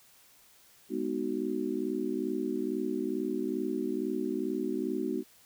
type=chord; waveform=sine; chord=G# minor seventh; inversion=none; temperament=just; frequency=207.7 / 249.2 / 311.5 / 373.8 Hz; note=G#3 / B3 / D#4 / F#4; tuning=0 / +16 / +2 / +18 cents; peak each=-38 / -35 / -34 / -34 dBFS; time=0.89-5.24 s; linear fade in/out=50 ms; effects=white hiss -60 dBFS RMS until 5.45 s